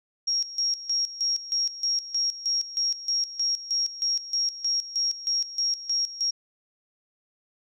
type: tone with tremolo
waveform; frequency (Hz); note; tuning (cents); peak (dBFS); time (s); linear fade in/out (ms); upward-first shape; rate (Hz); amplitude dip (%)
sine; 5588; F8; 0; -22; 0.27-6.31; 10; square; 3.2; 80
effects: none